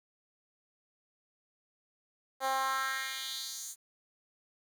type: tone with high-pass filter sweep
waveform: 10% pulse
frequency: 265.9 Hz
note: C4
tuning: 28 cents sharp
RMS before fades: -35 dBFS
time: 2.4-3.76 s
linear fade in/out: 50 ms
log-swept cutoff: 620 to 8000 Hz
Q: 2.3
effects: 10-bit